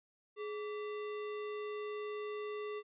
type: tone with sample-and-hold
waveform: sine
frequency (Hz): 420.5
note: G#4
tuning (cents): +22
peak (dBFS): -38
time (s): 0.36-2.83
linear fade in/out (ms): 50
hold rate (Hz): 1575
effects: resampled to 8000 Hz